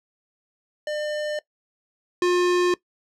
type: tone pair in turn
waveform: square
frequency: 601 / 356.4 Hz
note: D5 / F4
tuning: +40 / +35 cents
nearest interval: major sixth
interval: 905 cents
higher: first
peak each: -26 / -18 dBFS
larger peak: second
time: 0.87-1.39 / 2.22-2.74 s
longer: neither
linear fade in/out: 2 ms
effects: noise-tail reverb RT60 0.1 s tail -20 dB re dry + low-pass 6000 Hz 12 dB/octave

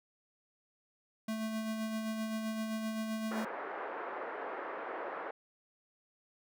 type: tone with tremolo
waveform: square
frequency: 220 Hz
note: A3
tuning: in tune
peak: -34 dBFS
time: 1.28-3.45 s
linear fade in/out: 5 ms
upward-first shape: sine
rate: 7.7 Hz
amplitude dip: 35%
type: band-pass noise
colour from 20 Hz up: pink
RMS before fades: -41 dBFS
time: 3.31-5.31 s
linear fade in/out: 5 ms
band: 390 to 1700 Hz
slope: 24 dB/octave
effects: none

